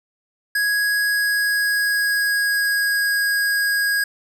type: tone with pitch glide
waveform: square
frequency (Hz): 1661.2 to 1643.1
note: G#6 to G#6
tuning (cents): 0 to -19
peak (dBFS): -18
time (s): 0.55-4.04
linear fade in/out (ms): 5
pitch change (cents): -19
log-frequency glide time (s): 1.08-3.23
effects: none